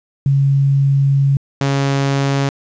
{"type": "tone pair in turn", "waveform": ["sine", "sawtooth"], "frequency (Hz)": [138.4, 138.4], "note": ["C#3", "C#3"], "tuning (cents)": [-2, -2], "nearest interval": "unison", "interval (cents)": 0, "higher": "neither", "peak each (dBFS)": -10, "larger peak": "neither", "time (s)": [[0.26, 1.37], [1.61, 2.49]], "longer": "first", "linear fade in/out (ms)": 2, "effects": ["resampled to 16000 Hz", "8-bit"]}